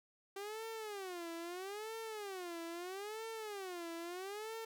sawtooth tone with vibrato, 387.5 Hz, G4, 20 cents flat, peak -39 dBFS, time 0.36-4.65 s, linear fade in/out 5 ms, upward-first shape sine, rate 0.77 Hz, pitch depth 260 cents each way, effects none

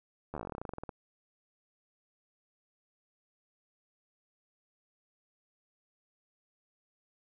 slowing click train, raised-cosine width 1 ms, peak -25 dBFS, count 20, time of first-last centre 0.34-0.892 s, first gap 12 ms, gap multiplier 1.09, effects none

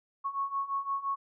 sine beating tone pair, 1100 / 1105.8 Hz, C#6 / C#6, -14 / -5 cents, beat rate 5.8 Hz, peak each -35 / -32 dBFS, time 0.24-1.16 s, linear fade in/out 20 ms, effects none

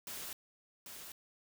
white noise with echo, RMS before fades -44 dBFS, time 0.07-0.33 s, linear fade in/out 2 ms, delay 790 ms, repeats 1, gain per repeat -5 dB, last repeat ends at 1.12 s, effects none

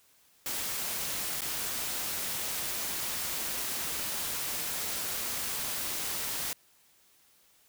white noise with dropouts, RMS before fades -34 dBFS, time 0.46-6.53 s, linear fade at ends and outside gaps 1 ms, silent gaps 1.408-1.418 s, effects white hiss -64 dBFS RMS until 7.68 s

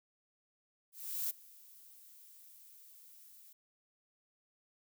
violet noise with ADSR envelope, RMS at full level -35 dBFS, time 0.92-3.53 s, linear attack 380 ms, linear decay 13 ms, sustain -23 dB, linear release 5 ms, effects none

